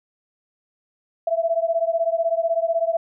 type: beating tone pair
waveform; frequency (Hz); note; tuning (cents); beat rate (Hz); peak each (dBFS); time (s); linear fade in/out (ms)
sine; 658 / 674; E5 / E5; -3 / +38; 16; -21 / -22; 1.27-2.97; 5
effects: none